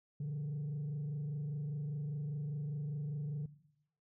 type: tone with frequency modulation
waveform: sine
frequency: 146.83 Hz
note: D3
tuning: in tune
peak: -34 dBFS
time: 0.2-3.46 s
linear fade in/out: 5 ms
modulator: 25 Hz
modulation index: 0.37
effects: noise-tail reverb RT60 0.8 s tail -18 dB re dry + tanh soft clip ceiling -35 dBFS